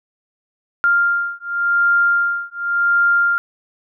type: beating tone pair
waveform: sine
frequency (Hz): 1396.9 / 1397.8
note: F6 / F6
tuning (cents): 0 / +1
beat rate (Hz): 0.9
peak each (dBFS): -17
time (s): 0.84-3.38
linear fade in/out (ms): 0
effects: none